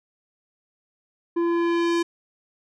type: tone with low-pass filter sweep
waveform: square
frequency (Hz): 340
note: F4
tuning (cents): -46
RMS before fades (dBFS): -22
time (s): 1.36-2.03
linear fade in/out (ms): 10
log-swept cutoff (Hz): 850 to 7400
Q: 0.76
effects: none